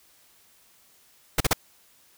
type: noise bursts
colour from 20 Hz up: pink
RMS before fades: -20 dBFS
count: 3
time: 1.38-1.533 s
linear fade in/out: 5 ms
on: 25 ms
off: 39 ms
effects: white hiss -59 dBFS RMS until 2.17 s